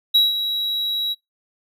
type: tone with ADSR envelope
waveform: triangle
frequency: 3876 Hz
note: B7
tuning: 33 cents flat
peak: -9 dBFS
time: 0.14-1.15 s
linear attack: 13 ms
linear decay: 170 ms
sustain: -10 dB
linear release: 31 ms
effects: noise-tail reverb RT60 0.2 s tail -26 dB re dry